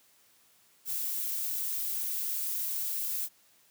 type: noise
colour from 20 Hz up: violet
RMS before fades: -33 dBFS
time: 0.85-3.29 s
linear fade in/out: 50 ms
effects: white hiss -64 dBFS RMS until 3.7 s + high-pass 80 Hz 12 dB/octave